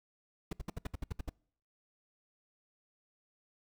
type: noise bursts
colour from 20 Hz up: brown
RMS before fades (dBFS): -36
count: 10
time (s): 0.51-1.295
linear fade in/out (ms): 5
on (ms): 20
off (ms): 65
effects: noise-tail reverb RT60 0.6 s tail -26 dB re dry